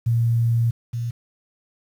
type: tone pair in turn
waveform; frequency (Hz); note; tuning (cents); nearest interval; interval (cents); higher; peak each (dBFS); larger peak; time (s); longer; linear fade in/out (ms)
sine; 116.54 / 118.1; A#2 / A#2; 0 / +23; unison; 23; second; -16 / -23; first; 0.06-0.71 / 0.93-1.11; first; 10
effects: 8-bit